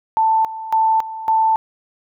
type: tone with tremolo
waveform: sine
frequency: 886 Hz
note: A5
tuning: 12 cents sharp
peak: -12 dBFS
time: 0.17-1.56 s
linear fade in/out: 0 ms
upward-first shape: square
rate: 1.8 Hz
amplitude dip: 80%
effects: none